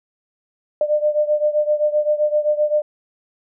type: beating tone pair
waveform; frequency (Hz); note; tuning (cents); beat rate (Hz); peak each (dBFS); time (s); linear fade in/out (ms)
sine; 598 / 605.7; D5 / D#5; +31 / -47; 7.7; -17 / -20; 0.81-2.82; 2
effects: none